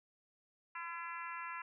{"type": "harmonic tone", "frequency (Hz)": 338.6, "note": "E4", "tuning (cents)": 46, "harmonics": [3, 4, 5, 6, 7, 8], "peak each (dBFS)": [-45, -47, -49, -51, -52, -53], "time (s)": [0.75, 1.62], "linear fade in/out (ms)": 5, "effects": []}